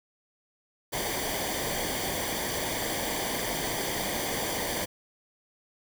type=noise with comb filter; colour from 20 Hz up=pink; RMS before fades=-31 dBFS; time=0.92-4.86 s; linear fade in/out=20 ms; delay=0.75 ms; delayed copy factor=-0.7; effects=none